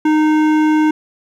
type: tone with hard clipping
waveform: triangle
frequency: 308.2 Hz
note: D#4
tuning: 16 cents flat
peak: -12 dBFS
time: 0.05-0.91 s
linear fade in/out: 5 ms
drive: 17 dB
effects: none